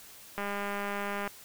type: click train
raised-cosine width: 0.5 ms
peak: -20 dBFS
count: 182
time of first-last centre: 0.38-1.276 s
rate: 202 Hz
effects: white hiss -51 dBFS RMS until 1.44 s